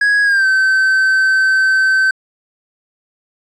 triangle tone with pitch glide, 1661.2 to 1541 Hz, G#6 to G6, 0 to -30 cents, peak -8 dBFS, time 0.01-2.11 s, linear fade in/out 5 ms, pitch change -130 cents, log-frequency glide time 0.24-0.46 s, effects resampled to 24000 Hz

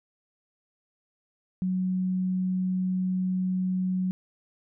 sine tone, 185 Hz, F#3, in tune, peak -24 dBFS, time 1.62-4.11 s, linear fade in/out 0 ms, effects none

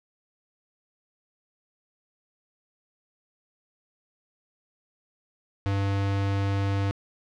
square tone, 98.9 Hz, G2, 16 cents sharp, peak -24 dBFS, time 5.66-6.91 s, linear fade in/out 0 ms, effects low-pass 4000 Hz 12 dB/octave + 10-bit

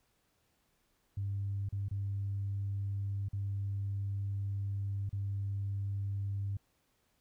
sine tone with dropouts, 99.4 Hz, G2, 25 cents sharp, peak -32 dBFS, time 1.17-6.57 s, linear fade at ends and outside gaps 5 ms, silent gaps 1.689-1.725 / 1.885-1.911 / 3.286-3.331 / 5.093-5.128 s, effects tanh soft clip ceiling -28 dBFS + pink hiss -75 dBFS RMS until 7.2 s

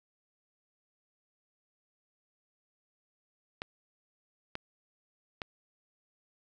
clicks, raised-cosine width 0.3 ms, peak -20 dBFS, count 3, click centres 3.619 / 4.554 / 5.418 s, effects none

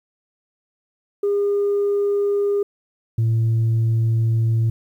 sine tone pair in turn, 405.2 / 113.34 Hz, G#4 / A#2, -43 / -48 cents, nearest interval octave + minor seventh, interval 2205 cents, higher first, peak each -15 / -13 dBFS, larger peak second, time 1.23-2.63 / 3.18-4.7 s, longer second, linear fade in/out 5 ms, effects tanh soft clip ceiling -14 dBFS + 9-bit

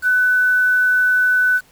sine tone with quantisation, 1498 Hz, F#6, 21 cents sharp, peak -12 dBFS, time 0.02-1.61 s, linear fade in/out 50 ms, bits 6, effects pink hiss -52 dBFS RMS until 1.71 s

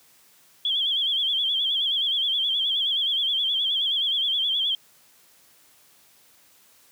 sine tone with vibrato, 3276 Hz, G#7, 24 cents flat, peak -21 dBFS, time 0.65-4.75 s, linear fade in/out 2 ms, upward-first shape sine, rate 9.5 Hz, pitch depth 92 cents each way, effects white hiss -57 dBFS RMS until 6.91 s + high-pass 80 Hz 12 dB/octave

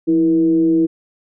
sine tone with frequency modulation, 326.1 Hz, E4, 19 cents flat, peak -11 dBFS, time 0.07-0.87 s, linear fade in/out 20 ms, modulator 152 Hz, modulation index 0.36, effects none

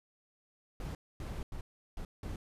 brown noise bursts at uneven times, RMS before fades -40 dBFS, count 5, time 0.8-0.95 / 1.2-1.43 / 1.52-1.61 / 1.97-2.05 / 2.23-2.36 s, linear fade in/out 2 ms, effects resampled to 32000 Hz

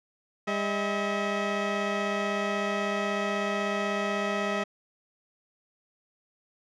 15% pulse tone pair together, 201.6 / 641 Hz, G3 / E5, +49 / -49 cents, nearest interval octave + minor sixth, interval 2002 cents, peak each -23 / -23 dBFS, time 0.47-4.64 s, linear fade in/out 10 ms, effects low-pass 4000 Hz 12 dB/octave

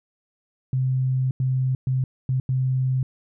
sine tone bursts at uneven times, 130 Hz, C3, 11 cents flat, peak -19 dBFS, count 5, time 0.73-1.31 / 1.4-1.75 / 1.87-2.04 / 2.29-2.4 / 2.49-3.03 s, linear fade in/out 2 ms, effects none

